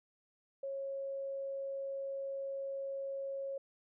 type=tone; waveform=sine; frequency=547 Hz; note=C#5; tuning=23 cents flat; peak=-37 dBFS; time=0.63-3.58 s; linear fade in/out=5 ms; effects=none